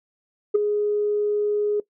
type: tone with ADSR envelope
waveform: sine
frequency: 416.1 Hz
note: G#4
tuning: 3 cents sharp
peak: -9 dBFS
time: 0.54-1.8 s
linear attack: 14 ms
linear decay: 9 ms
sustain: -10 dB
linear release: 3 ms
effects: noise-tail reverb RT60 0.1 s tail -19 dB re dry + tanh soft clip ceiling -11 dBFS